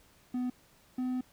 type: tone pair in turn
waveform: triangle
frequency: 249.5 / 253.4 Hz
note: B3 / B3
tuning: +18 / +45 cents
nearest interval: unison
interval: 27 cents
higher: second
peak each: -28 dBFS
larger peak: neither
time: 0.34-0.5 / 0.98-1.21 s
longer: second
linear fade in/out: 5 ms
effects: pink hiss -63 dBFS RMS until 1.32 s